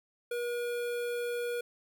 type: tone with notch filter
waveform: square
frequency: 480.4 Hz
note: B4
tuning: 48 cents flat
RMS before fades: -34 dBFS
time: 0.31-1.61 s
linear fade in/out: 5 ms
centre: 5800 Hz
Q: 1.2
effects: none